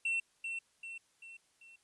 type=tone with echo; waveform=triangle; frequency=2703 Hz; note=E7; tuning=43 cents sharp; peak=-29 dBFS; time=0.05-0.2 s; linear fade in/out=5 ms; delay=390 ms; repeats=4; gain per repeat=-6 dB; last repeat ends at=1.76 s; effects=white hiss -72 dBFS RMS until 1.83 s + resampled to 24000 Hz